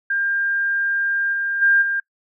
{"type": "tone with level steps", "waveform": "sine", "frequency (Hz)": 1600, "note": "G6", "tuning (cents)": 35, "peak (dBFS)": [-18, -20, -12, -19], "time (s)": [0.1, 2], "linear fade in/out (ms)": 5, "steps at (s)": [1.32, 1.61, 1.81], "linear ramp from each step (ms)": 20, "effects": ["noise-tail reverb RT60 0.1 s tail -23 dB re dry"]}